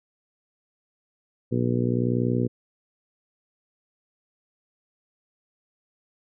harmonic tone, 60.7 Hz, B1, 29 cents flat, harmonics 2 / 3 / 4 / 5 / 6 / 7 / 8, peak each -25 / -30 / -26 / -33 / -30 / -33 / -33 dBFS, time 1.51-2.48 s, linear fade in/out 20 ms, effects none

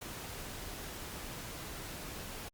pink noise, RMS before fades -44 dBFS, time 0.01-2.49 s, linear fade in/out 10 ms, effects Opus 48 kbps

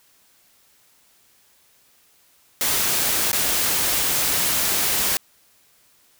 white noise with dropouts, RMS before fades -21 dBFS, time 2.61-5.17 s, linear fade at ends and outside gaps 0 ms, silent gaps 3.316-3.33 s, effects white hiss -58 dBFS RMS until 6.19 s

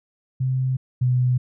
sine tone pair in turn, 130 / 125.64 Hz, C3 / B2, -11 / +30 cents, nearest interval minor second, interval 59 cents, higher first, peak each -19 / -16 dBFS, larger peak second, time 0.4-0.77 / 1.01-1.38 s, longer neither, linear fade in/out 10 ms, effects none

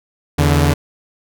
sawtooth tone pair together, 81 / 144.33 Hz, E2 / D3, -30 / -30 cents, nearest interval minor seventh, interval 1000 cents, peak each -10 dBFS, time 0.38-0.74 s, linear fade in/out 10 ms, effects none

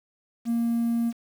triangle tone, 233.1 Hz, A#3, in tune, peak -19 dBFS, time 0.45-1.13 s, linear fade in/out 50 ms, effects tanh soft clip ceiling -17 dBFS + 8-bit

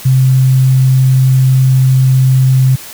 sine tone, 130.81 Hz, C3, in tune, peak -5 dBFS, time 0.05-2.76 s, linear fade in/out 10 ms, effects white hiss -30 dBFS RMS until 2.93 s

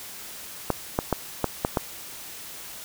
clicks, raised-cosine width 1 ms, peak -7 dBFS, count 6, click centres 0.703 / 0.989 / 1.127 / 1.443 / 1.649 / 1.772 s, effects white hiss -40 dBFS RMS until 2.84 s

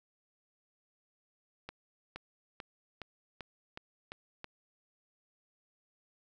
accelerating click train, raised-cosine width 0.3 ms, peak -26 dBFS, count 8, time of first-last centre 1.69-4.444 s, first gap 470 ms, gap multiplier 0.94, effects none

